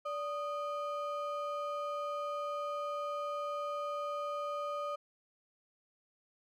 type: ring-modulated tone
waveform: triangle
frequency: 910 Hz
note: A#5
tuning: 42 cents flat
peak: -30 dBFS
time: 0.05-4.96 s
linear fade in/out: 10 ms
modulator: 329 Hz
effects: none

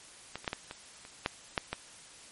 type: clicks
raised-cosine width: 0.3 ms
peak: -21 / -29 / -14 / -17 / -24 / -30 / -12 / -11 / -16 dBFS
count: 9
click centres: 0.356 / 0.445 / 0.478 / 0.531 / 0.711 / 1.051 / 1.261 / 1.578 / 1.73 s
effects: white hiss -52 dBFS RMS until 2.31 s + MP3 48 kbps

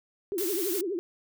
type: tone with vibrato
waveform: sine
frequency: 370 Hz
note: F#4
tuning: in tune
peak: -28 dBFS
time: 0.32-0.99 s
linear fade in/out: 0 ms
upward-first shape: triangle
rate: 12 Hz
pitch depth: 250 cents each way
type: noise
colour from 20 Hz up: blue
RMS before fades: -33 dBFS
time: 0.38-0.81 s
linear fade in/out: 2 ms
effects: none

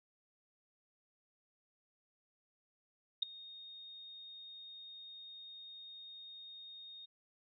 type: tone with ADSR envelope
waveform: sine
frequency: 3705 Hz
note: A#7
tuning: 11 cents flat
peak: -26 dBFS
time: 3.22-7.06 s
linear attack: 9 ms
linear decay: 4 ms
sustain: -23 dB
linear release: 12 ms
effects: none

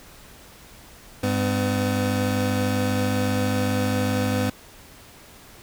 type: tone pair together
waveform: 25% pulse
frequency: 100.3 / 253.3 Hz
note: G2 / B3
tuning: +40 / +44 cents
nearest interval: octave + major third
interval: 1604 cents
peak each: -20 dBFS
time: 1.23-4.5 s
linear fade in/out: 5 ms
effects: pink hiss -47 dBFS RMS until 5.62 s

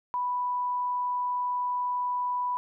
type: tone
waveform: sine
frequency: 987.8 Hz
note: B5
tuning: in tune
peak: -26 dBFS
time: 0.14-2.57 s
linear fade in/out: 0 ms
effects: none

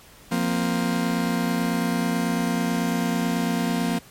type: chord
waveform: 40% pulse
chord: F suspended fourth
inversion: none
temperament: just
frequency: 174.61 / 232.8 / 261.9 Hz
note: F3 / Bb3 / C4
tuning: 0 / -2 / +2 cents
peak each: -25 / -24 / -27 dBFS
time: 0.31-3.99 s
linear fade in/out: 10 ms
effects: pink hiss -49 dBFS RMS until 4.1 s + MP3 64 kbps

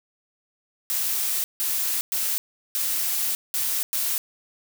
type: noise bursts at uneven times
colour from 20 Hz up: blue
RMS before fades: -25 dBFS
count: 6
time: 0.9-1.44 / 1.6-2.01 / 2.12-2.38 / 2.75-3.35 / 3.54-3.83 / 3.93-4.18 s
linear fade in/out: 0 ms
effects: none

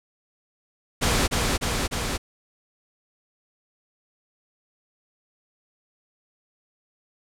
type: noise with echo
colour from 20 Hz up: pink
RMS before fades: -21 dBFS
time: 1.01-1.28 s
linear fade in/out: 20 ms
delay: 300 ms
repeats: 3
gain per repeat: -2 dB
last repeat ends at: 2.18 s
effects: low-pass 10000 Hz 12 dB/octave

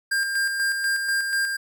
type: tone with tremolo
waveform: square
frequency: 1600 Hz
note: G6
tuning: 35 cents sharp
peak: -21 dBFS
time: 0.11-1.57 s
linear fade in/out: 10 ms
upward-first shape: square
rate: 4.1 Hz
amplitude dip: 40%
effects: none

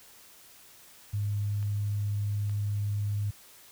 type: tone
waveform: sine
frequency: 102.9 Hz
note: G#2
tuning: 16 cents flat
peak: -27 dBFS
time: 1.13-3.31 s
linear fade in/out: 10 ms
type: clicks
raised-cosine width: 0.3 ms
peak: -35 dBFS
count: 2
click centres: 1.628 / 2.496 s
effects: white hiss -54 dBFS RMS until 3.71 s

